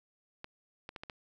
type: clicks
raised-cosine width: 0.3 ms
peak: -26 dBFS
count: 5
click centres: 0.444 / 0.891 / 0.962 / 1.035 / 1.098 s
effects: 11-bit